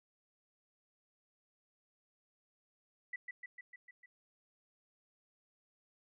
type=tone with echo; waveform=sine; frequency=1975.5 Hz; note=B6; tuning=in tune; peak=-38 dBFS; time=3.13-3.16 s; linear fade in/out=5 ms; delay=150 ms; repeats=6; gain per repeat=-3 dB; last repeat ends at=4.06 s; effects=none

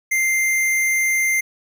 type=tone; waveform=square; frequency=2093 Hz; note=C7; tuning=in tune; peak=-17 dBFS; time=0.11-1.41 s; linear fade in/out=10 ms; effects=none

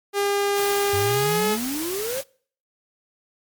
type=tone with pitch glide; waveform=sawtooth; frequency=403.2 to 426.4 Hz; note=G4 to G#4; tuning=+49 to +46 cents; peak=-16 dBFS; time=0.13-1.58 s; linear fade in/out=50 ms; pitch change=+97 cents; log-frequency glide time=1.05-1.46 s
type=noise; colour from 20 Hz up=white; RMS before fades=-31 dBFS; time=0.54-2.24 s; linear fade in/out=50 ms
type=exponential sweep; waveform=triangle; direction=up; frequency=92.5 to 554.4 Hz; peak=-24 dBFS; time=0.93-2.21 s; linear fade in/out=5 ms
effects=noise-tail reverb RT60 0.5 s tail -25 dB re dry + MP3 96 kbps

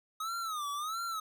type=tone with vibrato; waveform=square; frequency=1255 Hz; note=D#6; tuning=15 cents sharp; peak=-35 dBFS; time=0.2-1.2 s; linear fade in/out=5 ms; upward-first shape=sine; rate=1.5 Hz; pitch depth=160 cents each way; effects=none

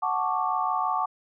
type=chord; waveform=sine; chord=D major seventh; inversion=first; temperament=equal; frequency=740 / 880 / 1108.7 / 1174.7 Hz; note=F#5 / A5 / C#6 / D6; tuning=0 / 0 / 0 / 0 cents; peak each=-29 dBFS; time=0.02-1.06 s; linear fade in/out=10 ms; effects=none

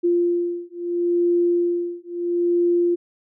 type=beating tone pair; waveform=sine; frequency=347.3 / 348.05 Hz; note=F4 / F4; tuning=-10 / -6 cents; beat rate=0.75 Hz; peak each=-21 dBFS; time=0.03-2.96 s; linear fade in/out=20 ms; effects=none

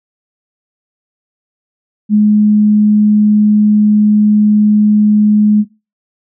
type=tone; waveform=sine; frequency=210.4 Hz; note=G#3; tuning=23 cents sharp; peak=-5 dBFS; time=2.09-5.65 s; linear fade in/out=50 ms; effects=noise-tail reverb RT60 0.3 s tail -22 dB re dry

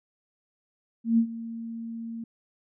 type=tone with ADSR envelope; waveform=sine; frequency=229 Hz; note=A#3; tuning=31 cents flat; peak=-16 dBFS; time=1.04-2.24 s; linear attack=140 ms; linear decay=81 ms; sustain=-17 dB; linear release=4 ms; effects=none

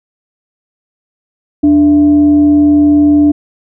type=tone with frequency modulation; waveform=sine; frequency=293.7 Hz; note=D4; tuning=in tune; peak=-4 dBFS; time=1.63-3.32 s; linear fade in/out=10 ms; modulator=377 Hz; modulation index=0.23; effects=none

